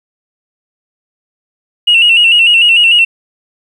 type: tone with vibrato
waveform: sine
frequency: 2794 Hz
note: F7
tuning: in tune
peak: -3 dBFS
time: 1.87-3.05 s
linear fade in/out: 10 ms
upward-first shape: square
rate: 6.7 Hz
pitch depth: 56 cents each way
effects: tanh soft clip ceiling 0 dBFS + 7-bit